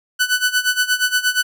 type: tone with tremolo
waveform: sawtooth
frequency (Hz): 1494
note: F#6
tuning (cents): +16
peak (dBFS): -9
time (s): 0.19-1.43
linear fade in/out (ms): 20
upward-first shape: sine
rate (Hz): 8.5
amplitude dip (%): 85
effects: none